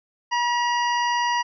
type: harmonic tone with a mistuned harmonic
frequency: 962 Hz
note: B5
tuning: 46 cents flat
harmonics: 1 / 2 / 3 / 5 / 6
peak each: -21 / -27 / -31 / -35 / -37 dBFS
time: 0.31-1.43 s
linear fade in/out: 20 ms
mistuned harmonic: 3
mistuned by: -29 cents
effects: none